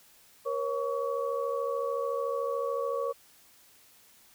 sine tone cluster, 474.3 / 548 / 1128 Hz, A#4 / C#5 / C#6, +30 / -20 / +30 cents, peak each -32 / -32 / -35 dBFS, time 0.45-3.13 s, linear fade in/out 20 ms, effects white hiss -59 dBFS RMS until 4.34 s

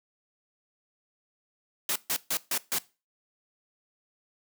white noise bursts, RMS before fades -28 dBFS, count 5, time 1.89-2.785 s, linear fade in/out 2 ms, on 67 ms, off 140 ms, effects noise-tail reverb RT60 0.3 s tail -20 dB re dry + high-pass 150 Hz 12 dB/octave

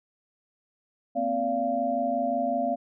sine tone cluster, 235.1 / 260.6 / 577 / 689 Hz, A#3 / C4 / D5 / F5, +15 / -7 / -31 / -24 cents, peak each -34 / -31 / -31 / -26 dBFS, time 1.15-2.76 s, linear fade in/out 20 ms, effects none

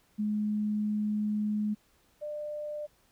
sine tone pair in turn, 210.7 / 597.1 Hz, G#3 / D5, +25 / +29 cents, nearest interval octave + tritone, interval 1804 cents, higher second, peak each -27 / -34 dBFS, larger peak first, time 0.18-1.75 / 2.21-2.87 s, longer first, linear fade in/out 20 ms, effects pink hiss -67 dBFS RMS until 3.11 s

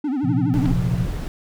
triangle tone with vibrato, 275.2 Hz, C#4, 12 cents flat, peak -18 dBFS, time 0.04-0.72 s, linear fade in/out 5 ms, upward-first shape sine, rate 12 Hz, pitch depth 170 cents each way
sine chord, Bb suspended second, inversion none, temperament equal, 116.54 / 130.81 / 174.61 Hz, Bb2 / C3 / F3, 0 / 0 / 0 cents, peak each -23 dBFS, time 0.23-1.07 s, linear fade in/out 20 ms
brown noise, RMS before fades -26 dBFS, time 0.54-1.28 s, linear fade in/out 0 ms
clicks, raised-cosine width 0.3 ms, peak -19 dBFS, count 2, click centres 0.657 / 0.66 s
effects none

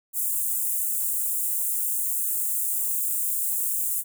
white high-pass noise, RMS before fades -26 dBFS, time 0.13-4.04 s, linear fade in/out 50 ms, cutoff 7600 Hz, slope 48 dB/octave, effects none

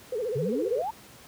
sine tone with vibrato, 460.9 Hz, A#4, 20 cents flat, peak -27 dBFS, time 0.12-0.82 s, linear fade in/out 5 ms, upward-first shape sine, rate 15 Hz, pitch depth 190 cents each way
sine exponential sweep, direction up, 124.5 to 932.3 Hz, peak -28 dBFS, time 0.35-0.91 s, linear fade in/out 10 ms
effects pink hiss -50 dBFS RMS until 1.27 s + high-pass 80 Hz 12 dB/octave

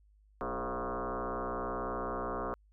sine tone with frequency modulation, 339.3 Hz, F4, 50 cents flat, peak -33 dBFS, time 0.41-2.54 s, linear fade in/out 0 ms, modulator 124 Hz, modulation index 7.9, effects added 51 Hz sine -61 dBFS peak until 2.72 s

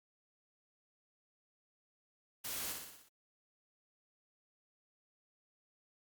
white noise with echo, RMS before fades -42 dBFS, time 2.44-2.73 s, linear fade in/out 10 ms, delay 60 ms, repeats 6, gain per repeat -4 dB, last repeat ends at 3.09 s, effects Opus 48 kbps

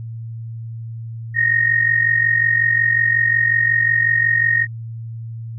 sine tone with amplitude modulation, 1859 Hz, A#6, 5 cents flat, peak -10 dBFS, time 1.34-4.67 s, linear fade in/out 50 ms, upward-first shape sine, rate 45.5 Hz, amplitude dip 70%, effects added 114 Hz sine -27 dBFS peak until 5.58 s

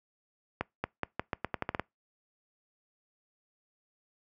accelerating click train, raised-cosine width 0.5 ms, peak -15 dBFS, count 11, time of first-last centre 0.61-1.796 s, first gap 230 ms, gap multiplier 0.84, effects noise-tail reverb RT60 0.2 s tail -25 dB re dry + high-pass 60 Hz 12 dB/octave

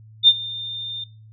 sine tone with ADSR envelope, 3613 Hz, A7, 45 cents sharp, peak -6 dBFS, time 0.23-1.04 s, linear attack 48 ms, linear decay 49 ms, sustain -22 dB, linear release 4 ms, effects noise-tail reverb RT60 0.4 s tail -22 dB re dry + added 109 Hz sine -43 dBFS peak until 1.32 s

